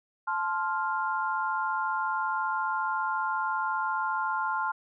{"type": "chord", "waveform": "sine", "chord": "F major", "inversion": "first", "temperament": "just", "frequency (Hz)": [873.1, 1047.7, 1396.9], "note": ["A5", "C6", "F6"], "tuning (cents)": [-14, 2, 0], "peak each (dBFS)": -31, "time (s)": [0.27, 4.72], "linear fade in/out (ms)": 10, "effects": []}